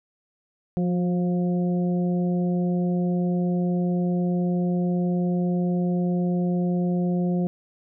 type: harmonic tone with a mistuned harmonic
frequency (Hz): 177.2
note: F3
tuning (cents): +25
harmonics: 1 / 2 / 3 / 4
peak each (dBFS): -21 / -30 / -34 / -38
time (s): 0.77-7.47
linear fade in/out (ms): 0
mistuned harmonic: 2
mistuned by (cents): +22
effects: none